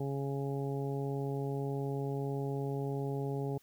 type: harmonic tone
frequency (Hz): 138.59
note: C#3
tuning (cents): 0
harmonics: 1 / 2 / 3 / 4 / 5 / 6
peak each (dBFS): -35 / -41 / -38 / -48 / -48 / -47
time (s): 0-3.58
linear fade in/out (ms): 5
effects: white hiss -67 dBFS RMS until 3.62 s